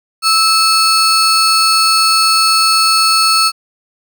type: tone pair together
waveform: 35% pulse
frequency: 1308 / 4400 Hz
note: E6 / C#8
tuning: -14 / -14 cents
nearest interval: octave + major sixth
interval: 2100 cents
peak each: -10 dBFS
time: 0.22-3.52 s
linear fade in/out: 50 ms
effects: none